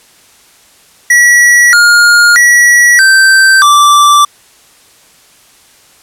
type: tone with pitch steps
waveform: square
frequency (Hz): 1934 / 1420 / 1932 / 1557 / 1169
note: B6 / F6 / B6 / G6 / D6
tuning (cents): -37 / +28 / -39 / -12 / -8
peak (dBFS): -3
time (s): 1.1-4.25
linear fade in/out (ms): 5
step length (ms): 630
effects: white hiss -43 dBFS RMS until 6.02 s + low-pass 11000 Hz 12 dB/octave